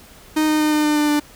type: tone with pitch steps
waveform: 45% pulse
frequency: 309.4 / 307.1 / 304.8 / 302.5 / 300.2 / 298 / 295.8 Hz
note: D#4 / D#4 / D#4 / D#4 / D4 / D4 / D4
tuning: -10 / -23 / -36 / -49 / +38 / +25 / +13 cents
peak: -15 dBFS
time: 0.36-1.2 s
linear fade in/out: 10 ms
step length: 120 ms
effects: pink hiss -45 dBFS RMS until 1.35 s